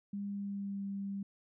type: tone with pitch glide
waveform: sine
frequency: 201.3 to 197.96 Hz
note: G3 to G3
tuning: +46 to +17 cents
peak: -36 dBFS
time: 0.13-1.23 s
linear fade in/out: 5 ms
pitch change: -29 cents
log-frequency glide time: 0.26-0.84 s
effects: none